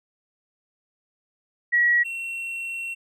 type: tone pair in turn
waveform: sine / triangle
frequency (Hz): 1918 / 2722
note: A#6 / F7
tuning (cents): +49 / -45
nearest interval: tritone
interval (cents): 606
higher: second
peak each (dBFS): -16 / -27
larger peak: first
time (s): 1.72-2.04 / 2.04-2.95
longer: second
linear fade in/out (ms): 20
effects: none